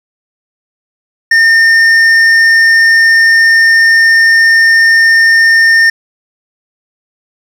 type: tone with hard clipping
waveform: sine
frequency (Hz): 1817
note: A#6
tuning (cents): -45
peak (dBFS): -5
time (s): 1.31-5.9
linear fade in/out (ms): 5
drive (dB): 6
effects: none